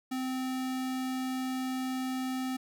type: tone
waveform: square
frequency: 258.8 Hz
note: C4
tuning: 19 cents flat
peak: -32 dBFS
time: 0.11-2.57 s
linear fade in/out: 10 ms
effects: 12-bit